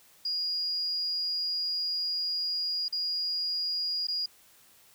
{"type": "tone with dropouts", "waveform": "sine", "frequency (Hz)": 4864, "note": "D#8", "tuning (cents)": -40, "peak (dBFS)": -28, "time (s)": [0.25, 4.26], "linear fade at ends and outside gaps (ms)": 5, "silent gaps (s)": [[2.883, 2.925], [4.071, 4.083]], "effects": ["white hiss -59 dBFS RMS until 4.94 s"]}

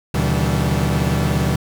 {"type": "tone cluster", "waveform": "40% pulse", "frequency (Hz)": [75.3, 122.8, 143.2, 160.3, 193.4], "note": ["D2", "B2", "D3", "E3", "G3"], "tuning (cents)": [44, -9, -43, -48, -23], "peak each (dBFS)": -22, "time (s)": [0.14, 1.56], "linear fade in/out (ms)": 5, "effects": ["8-bit"]}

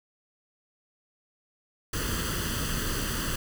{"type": "noise with comb filter", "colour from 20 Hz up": "pink", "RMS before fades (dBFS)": -30, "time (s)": [1.93, 3.36], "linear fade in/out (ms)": 5, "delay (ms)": 0.65, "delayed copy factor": 0.75, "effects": []}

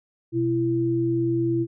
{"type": "tone pair together", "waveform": "sine", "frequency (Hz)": [125.29, 335.4], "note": ["B2", "E4"], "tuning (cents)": [25, 30], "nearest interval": "octave + perfect fourth", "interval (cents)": 1705, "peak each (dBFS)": [-26, -21], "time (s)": [0.32, 1.67], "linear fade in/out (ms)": 50, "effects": []}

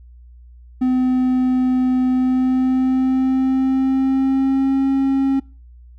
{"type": "tone with pitch glide", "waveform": "triangle", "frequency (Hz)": [255.1, 270.3], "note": ["C4", "C#4"], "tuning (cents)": [-44, -44], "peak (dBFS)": -12, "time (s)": [0.81, 5.4], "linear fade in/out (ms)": 10, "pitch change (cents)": 100, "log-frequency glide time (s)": [2.09, 4.87], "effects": ["noise-tail reverb RT60 0.4 s tail -26 dB re dry", "added 60 Hz sine -40 dBFS peak until 5.98 s"]}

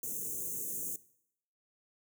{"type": "band-stop noise", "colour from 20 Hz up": "white", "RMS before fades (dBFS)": -38, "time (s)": [0.03, 0.96], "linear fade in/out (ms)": 2, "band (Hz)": [510, 6200], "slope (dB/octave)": 96, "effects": ["noise-tail reverb RT60 0.7 s tail -19 dB re dry", "high-pass 100 Hz 12 dB/octave"]}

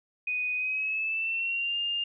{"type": "tone with pitch glide", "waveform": "sine", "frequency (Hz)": [2489, 2810], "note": ["D#7", "F7"], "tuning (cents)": [0, 10], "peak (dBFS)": -27, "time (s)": [0.27, 2.04], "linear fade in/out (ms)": 5, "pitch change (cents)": 210, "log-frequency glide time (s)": [0.55, 1.77], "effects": []}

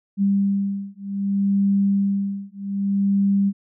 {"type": "beating tone pair", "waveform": "sine", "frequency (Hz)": [198, 198.64], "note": ["G3", "G3"], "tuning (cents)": [18, 23], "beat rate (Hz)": 0.64, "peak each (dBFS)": -21, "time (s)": [0.17, 3.53], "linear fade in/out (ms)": 50, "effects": []}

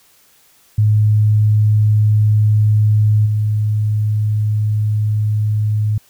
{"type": "tone with level steps", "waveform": "sine", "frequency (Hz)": 106.4, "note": "G#2", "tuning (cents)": 42, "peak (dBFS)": [-9, -13], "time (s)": [0.78, 5.98], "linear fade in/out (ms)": 5, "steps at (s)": 3.25, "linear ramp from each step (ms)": 20, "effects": ["white hiss -52 dBFS RMS until 6.09 s"]}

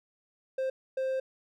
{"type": "tone bursts at uneven times", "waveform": "triangle", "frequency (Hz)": 526, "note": "C5", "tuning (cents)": 9, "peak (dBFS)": -26, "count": 2, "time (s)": [[0.58, 0.7], [0.97, 1.2]], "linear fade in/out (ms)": 5, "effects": []}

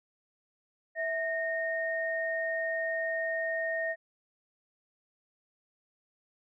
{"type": "tone pair together", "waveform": "sine", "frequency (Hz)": [653, 1847], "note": ["E5", "A#6"], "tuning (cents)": [-17, -16], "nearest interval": "octave + tritone", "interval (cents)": 1801, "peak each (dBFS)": [-32, -32], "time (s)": [0.95, 3.96], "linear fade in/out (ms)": 50, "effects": []}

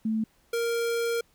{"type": "tone pair in turn", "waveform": ["sine", "square"], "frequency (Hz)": [220, 466.2], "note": ["A3", "A#4"], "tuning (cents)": [0, 0], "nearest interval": "octave + minor second", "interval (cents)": 1300, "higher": "second", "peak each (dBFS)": [-24, -26], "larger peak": "first", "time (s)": [[0.05, 0.24], [0.53, 1.21]], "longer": "second", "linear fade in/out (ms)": 5, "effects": ["pink hiss -65 dBFS RMS until 1.34 s"]}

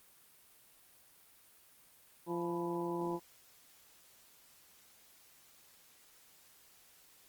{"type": "harmonic tone with a mistuned harmonic", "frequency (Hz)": 172.4, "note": "F3", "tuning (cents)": -22, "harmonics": [1, 2, 3, 4, 5, 6], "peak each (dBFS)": [-42, -36, -46, -48, -44, -43], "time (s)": [2.26, 3.2], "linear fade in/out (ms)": 50, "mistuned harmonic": 6, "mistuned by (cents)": -72, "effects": ["white hiss -63 dBFS RMS until 7.28 s", "Opus 32 kbps"]}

